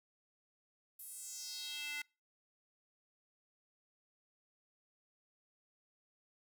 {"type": "tone with high-pass filter sweep", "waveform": "square", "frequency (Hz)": 293.7, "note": "D4", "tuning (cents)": 0, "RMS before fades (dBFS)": -45, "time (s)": [0.99, 2.02], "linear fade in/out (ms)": 5, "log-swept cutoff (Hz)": [12000, 2000], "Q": 3.2, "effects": ["noise-tail reverb RT60 0.3 s tail -26 dB re dry"]}